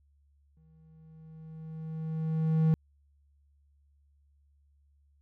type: tone with exponential growth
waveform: triangle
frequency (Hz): 159.2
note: D#3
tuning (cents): +40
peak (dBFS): -18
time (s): 0.57-2.74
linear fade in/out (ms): 0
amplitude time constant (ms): 470
effects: added 71 Hz sine -63 dBFS peak until 5.21 s